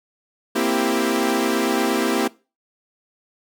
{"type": "chord", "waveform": "sawtooth", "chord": "C dominant seventh", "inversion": "third", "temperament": "equal with one note detuned", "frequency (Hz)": [233.1, 261.6, 329.6, 393.4], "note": ["Bb3", "C4", "E4", "G4"], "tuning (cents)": [0, 0, 0, 6], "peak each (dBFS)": -20, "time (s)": [0.55, 2.28], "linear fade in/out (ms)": 10, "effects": ["noise-tail reverb RT60 0.3 s tail -21 dB re dry"]}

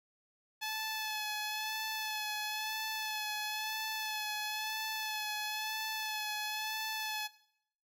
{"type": "tone with vibrato", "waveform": "10% pulse", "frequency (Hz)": 861, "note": "A5", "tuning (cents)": -38, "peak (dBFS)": -27, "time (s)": [0.61, 7.28], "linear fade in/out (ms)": 20, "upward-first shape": "sine", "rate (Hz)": 1, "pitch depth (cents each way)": 28, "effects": ["noise-tail reverb RT60 0.7 s tail -19 dB re dry"]}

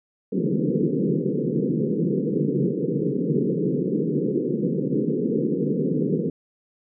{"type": "band-pass noise", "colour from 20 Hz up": "pink", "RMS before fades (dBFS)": -23, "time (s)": [0.32, 6.3], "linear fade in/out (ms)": 5, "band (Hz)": [140, 490], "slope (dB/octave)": 96, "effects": []}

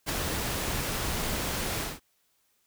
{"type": "noise with ADSR envelope", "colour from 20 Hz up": "pink", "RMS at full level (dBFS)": -27, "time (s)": [0.06, 2], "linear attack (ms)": 36, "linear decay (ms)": 5, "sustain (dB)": -4, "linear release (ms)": 190, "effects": ["white hiss -71 dBFS RMS until 2.66 s"]}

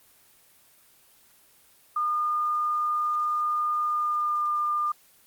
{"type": "tone with pitch glide", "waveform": "sine", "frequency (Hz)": [1215, 1202.4], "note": ["D#6", "D6"], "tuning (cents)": [-42, 40], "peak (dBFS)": -23, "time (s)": [1.96, 4.92], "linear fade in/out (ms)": 5, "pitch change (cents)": -18, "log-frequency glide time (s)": [3.83, 4.46], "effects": ["white hiss -58 dBFS RMS until 5.26 s", "Opus 24 kbps"]}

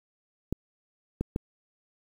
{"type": "clicks", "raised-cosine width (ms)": 3, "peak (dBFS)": -15, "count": 3, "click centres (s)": [0.526, 1.21, 1.361], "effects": ["8-bit"]}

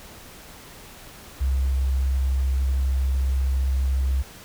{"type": "tone", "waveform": "sine", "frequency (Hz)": 66.2, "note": "C2", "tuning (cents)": 21, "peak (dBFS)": -19, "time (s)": [1.4, 4.23], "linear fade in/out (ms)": 20, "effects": ["pink hiss -44 dBFS RMS until 4.44 s"]}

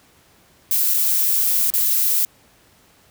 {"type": "noise with dropouts", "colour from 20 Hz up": "violet", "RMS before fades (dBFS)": -18, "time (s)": [0.71, 2.25], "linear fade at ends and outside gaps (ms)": 0, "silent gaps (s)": [[0.938, 0.943], [1.702, 1.738]], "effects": ["pink hiss -54 dBFS RMS until 3.1 s", "high-pass 60 Hz 12 dB/octave"]}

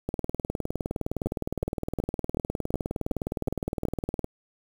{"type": "two click trains", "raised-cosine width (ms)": 2, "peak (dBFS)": [-15, -13], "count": [82, 8], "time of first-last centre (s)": [[0.09, 4.244], [1.26, 3.853]], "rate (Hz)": [19.5, 2.7], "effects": ["7-bit"]}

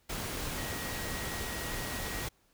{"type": "tone in noise", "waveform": "sine", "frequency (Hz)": 1900, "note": "A#6", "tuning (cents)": 33, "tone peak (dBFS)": -44, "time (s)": [0.57, 2.26], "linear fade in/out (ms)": 10, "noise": "pink", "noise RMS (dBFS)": -37, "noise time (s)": [0.09, 2.29], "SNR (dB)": -10, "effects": ["pink hiss -69 dBFS RMS until 2.53 s"]}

